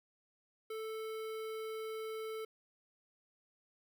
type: tone with notch filter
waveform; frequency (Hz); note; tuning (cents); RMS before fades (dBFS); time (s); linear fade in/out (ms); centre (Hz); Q
square; 440; A4; 0; -42; 0.7-2.45; 5; 6800; 1
effects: none